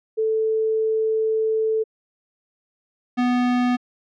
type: tone pair in turn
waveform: sine / square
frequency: 440 / 246.9 Hz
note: A4 / B3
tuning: 0 / 0 cents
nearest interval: minor seventh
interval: 1000 cents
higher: first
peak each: -18 dBFS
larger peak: neither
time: 0.17-1.84 / 3.17-3.77 s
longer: first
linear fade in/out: 20 ms
effects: low-pass 3000 Hz 12 dB/octave